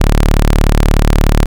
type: tone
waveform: sawtooth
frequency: 36.71 Hz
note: D1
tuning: in tune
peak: -3 dBFS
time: 0-1.46 s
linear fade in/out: 10 ms
effects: none